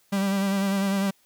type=tone with vibrato; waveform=45% pulse; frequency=196.3 Hz; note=G3; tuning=3 cents sharp; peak=-22 dBFS; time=0.12-1.11 s; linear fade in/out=10 ms; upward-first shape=sine; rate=10 Hz; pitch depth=32 cents each way; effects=white hiss -63 dBFS RMS until 1.25 s